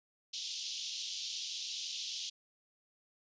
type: band-pass noise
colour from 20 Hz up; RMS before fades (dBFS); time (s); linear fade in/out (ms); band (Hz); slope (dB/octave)
pink; -41; 0.33-2.3; 10; 3000 to 6400; 48
effects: resampled to 16000 Hz